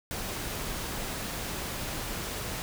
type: noise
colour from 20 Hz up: pink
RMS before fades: -35 dBFS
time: 0.11-2.62 s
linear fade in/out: 0 ms
effects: none